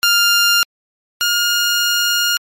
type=tone pair in turn; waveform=15% pulse; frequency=1400 / 1419.5 Hz; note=F6 / F6; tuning=+4 / +28 cents; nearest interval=unison; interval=24 cents; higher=second; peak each=-4 / -7 dBFS; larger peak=first; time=0.03-0.63 / 1.21-2.37 s; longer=second; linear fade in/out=0 ms; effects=MP3 64 kbps